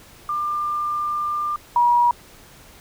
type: tone pair in turn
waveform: sine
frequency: 1195 / 959.8 Hz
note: D6 / B5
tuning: +30 / -50 cents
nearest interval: major third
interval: 380 cents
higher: first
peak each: -21 / -13 dBFS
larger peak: second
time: 0.29-1.56 / 1.76-2.11 s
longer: first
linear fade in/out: 2 ms
effects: pink hiss -47 dBFS RMS until 2.8 s